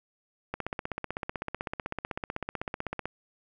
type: click train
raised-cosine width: 0.5 ms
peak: -17 dBFS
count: 41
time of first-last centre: 0.54-3.056 s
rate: 15.9 Hz
effects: none